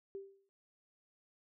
sine tone with exponential decay, 392 Hz, G4, in tune, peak -39 dBFS, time 0.15-0.49 s, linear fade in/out 0 ms, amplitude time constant 72 ms, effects none

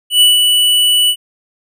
square tone with ADSR envelope, 2960 Hz, F#7, in tune, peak -5 dBFS, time 0.1-1.16 s, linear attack 110 ms, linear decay 160 ms, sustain -4 dB, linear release 67 ms, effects none

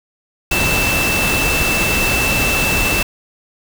sine tone in noise, 2656 Hz, E7, 12 cents sharp, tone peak -17 dBFS, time 0.51-3.03 s, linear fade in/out 5 ms, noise pink, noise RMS -18 dBFS, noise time 0.51-3.03 s, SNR -2 dB, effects none

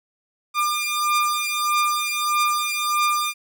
sawtooth beating tone pair, 1200 / 1201.6 Hz, D6 / D6, +37 / +39 cents, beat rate 1.6 Hz, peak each -19 dBFS, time 0.54-3.34 s, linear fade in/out 50 ms, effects none

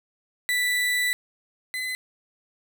35% pulse tone pair in turn, 1975.5 / 2023 Hz, B6 / B6, 0 / +41 cents, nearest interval unison, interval 41 cents, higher second, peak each -20 / -26 dBFS, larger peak first, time 0.49-1.13 / 1.74-1.95 s, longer first, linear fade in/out 0 ms, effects none

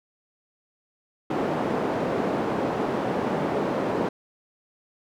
white band-pass noise, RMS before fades -26 dBFS, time 1.3-4.09 s, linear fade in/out 5 ms, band 180 to 580 Hz, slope 12 dB/octave, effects none

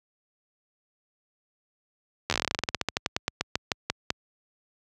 slowing click train, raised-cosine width 0.2 ms, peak -7 dBFS, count 27, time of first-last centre 2.3-4.104 s, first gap 12 ms, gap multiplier 1.12, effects high-pass 60 Hz 12 dB/octave

